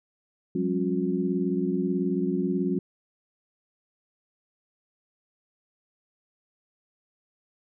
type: tone cluster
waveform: sine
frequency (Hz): 179.5 / 197.9 / 273.3 / 360.4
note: F3 / G3 / C#4 / F#4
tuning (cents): +48 / +17 / -24 / -45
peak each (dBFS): -29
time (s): 0.55-2.79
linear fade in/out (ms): 5
effects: none